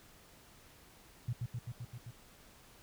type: tone with echo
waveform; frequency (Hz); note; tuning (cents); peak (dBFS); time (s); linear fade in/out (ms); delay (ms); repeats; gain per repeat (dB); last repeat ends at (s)
sine; 120; B2; -49; -32; 1.28-1.33; 5; 130; 6; -2; 2.11
effects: pink hiss -60 dBFS RMS until 2.82 s